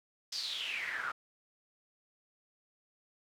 pink noise with band-pass filter sweep, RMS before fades -38 dBFS, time 0.32-1.12 s, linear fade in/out 5 ms, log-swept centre 5100 to 1300 Hz, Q 7.3, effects none

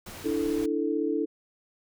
pink noise, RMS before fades -42 dBFS, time 0.06-0.66 s, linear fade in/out 5 ms
sine chord, D suspended second, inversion none, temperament equal, 293.7 / 329.6 / 440 Hz, D4 / E4 / A4, 0 / 0 / 0 cents, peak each -29 dBFS, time 0.24-1.26 s, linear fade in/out 20 ms
effects none

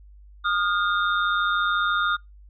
sine tone cluster, 1230 / 1416 / 3649 Hz, D#6 / F6 / A#7, -20 / +23 / -38 cents, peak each -24 / -23 / -30 dBFS, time 0.44-2.17 s, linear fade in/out 20 ms, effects noise-tail reverb RT60 0.2 s tail -25 dB re dry + added 50 Hz sine -45 dBFS peak until 2.49 s

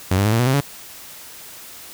sawtooth tone with pitch steps, 93.3 / 100 / 107.17 / 114.87 / 123.11 / 131.95 / 141.42 Hz, F#2 / G2 / A2 / A#2 / B2 / C3 / C#3, +15 / +35 / -45 / -25 / -5 / +15 / +35 cents, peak -11 dBFS, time 0.11-0.607 s, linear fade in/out 5 ms, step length 71 ms, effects white hiss -39 dBFS RMS until 1.93 s

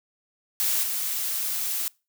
blue noise with level steps, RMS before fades -24 / -28 dBFS, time 0.6-1.88 s, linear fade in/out 0 ms, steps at 0.83 s, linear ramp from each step 5 ms, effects noise-tail reverb RT60 0.3 s tail -25 dB re dry

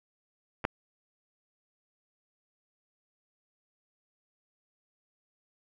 clicks, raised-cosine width 0.5 ms, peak -21 / -11 dBFS, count 2, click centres 0.642 / 0.651 s, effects none

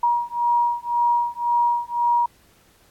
sine beating tone pair, 952 / 953.9 Hz, A#5 / A#5, +36 / +40 cents, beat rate 1.9 Hz, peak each -21 dBFS, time 0.03-2.26 s, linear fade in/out 5 ms, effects pink hiss -57 dBFS RMS until 2.9 s + AAC 64 kbps

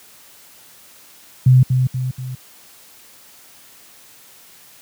sine tone with echo, 128.2 Hz, C3, 35 cents flat, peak -6 dBFS, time 1.46-1.63 s, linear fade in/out 5 ms, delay 240 ms, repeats 3, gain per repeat -6 dB, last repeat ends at 2.35 s, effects white hiss -46 dBFS RMS until 4.81 s + high-pass 80 Hz 12 dB/octave

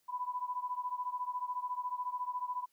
sine beating tone pair, 989 / 1003 Hz, B5 / B5, +2 / +26 cents, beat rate 14 Hz, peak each -37 / -39 dBFS, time 0.08-2.66 s, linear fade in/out 20 ms, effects white hiss -75 dBFS RMS until 2.72 s

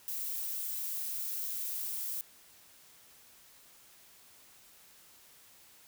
violet noise, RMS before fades -37 dBFS, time 0.08-2.21 s, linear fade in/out 0 ms, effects white hiss -59 dBFS RMS until 5.87 s

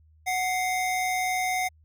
square tone pair together, 738.9 / 2093 Hz, F#5 / C7, -3 / 0 cents, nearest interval octave + tritone, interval 1803 cents, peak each -27 / -30 dBFS, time 0.26-1.69 s, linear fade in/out 20 ms, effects added 78 Hz sine -55 dBFS peak until 1.84 s

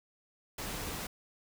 pink noise, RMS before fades -39 dBFS, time 0.58-1.07 s, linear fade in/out 5 ms, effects none

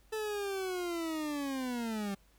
40% pulse linear sweep, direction down, 440 to 194.1 Hz, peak -33 dBFS, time 0.12-2.15 s, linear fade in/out 10 ms, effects added 50 Hz sine -63 dBFS peak until 2.38 s + pink hiss -68 dBFS RMS until 2.38 s

